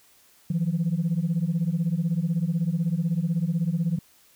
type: beating tone pair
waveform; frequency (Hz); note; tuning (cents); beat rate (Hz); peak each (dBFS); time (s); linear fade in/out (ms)
sine; 160 / 176; D#3 / F3; +49 / +14; 16; -24; 0.5-3.99; 5
effects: tanh soft clip ceiling -17 dBFS + white hiss -58 dBFS RMS until 4.35 s